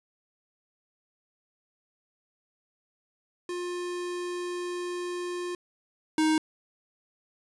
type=tone pair in turn; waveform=square; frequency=354.5 / 312.9 Hz; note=F4 / D#4; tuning=+26 / +10 cents; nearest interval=major second; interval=216 cents; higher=first; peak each=-32 / -22 dBFS; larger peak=second; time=3.49-5.55 / 6.18-6.38 s; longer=first; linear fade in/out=2 ms; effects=resampled to 24000 Hz